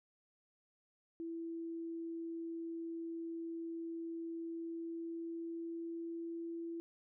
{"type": "tone with pitch glide", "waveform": "sine", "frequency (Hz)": [331.7, 334.8], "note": ["E4", "E4"], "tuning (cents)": [11, 27], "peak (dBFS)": -40, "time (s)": [1.2, 6.8], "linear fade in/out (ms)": 0, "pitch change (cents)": 16, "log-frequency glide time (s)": [4.37, 6.48], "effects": []}